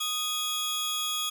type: tone pair together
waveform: sawtooth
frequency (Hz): 1244.5 / 3342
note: D#6 / G#7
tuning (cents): 0 / +10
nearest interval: octave + perfect fourth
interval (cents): 1710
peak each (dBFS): -31 / -26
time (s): 0-1.3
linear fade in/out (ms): 10
effects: none